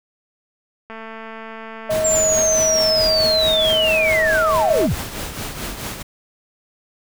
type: click train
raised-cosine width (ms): 0.5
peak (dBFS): -20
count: 881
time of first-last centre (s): 0.9-4.846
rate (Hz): 223
type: tone with pitch glide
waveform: sine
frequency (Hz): 631 to 635.8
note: D#5 to D#5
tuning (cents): +24 to +37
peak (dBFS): -17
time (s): 1.89-4.87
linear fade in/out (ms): 10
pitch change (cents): +13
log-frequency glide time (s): 2.01-4.53
type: noise with tremolo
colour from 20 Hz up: pink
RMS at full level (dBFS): -26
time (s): 1.9-6.03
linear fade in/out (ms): 10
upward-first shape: triangle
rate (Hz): 4.6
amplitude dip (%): 60
type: linear sweep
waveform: sine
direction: down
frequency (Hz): 7459 to 36.12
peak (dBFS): -16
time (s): 2.04-4.95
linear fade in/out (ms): 10
effects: none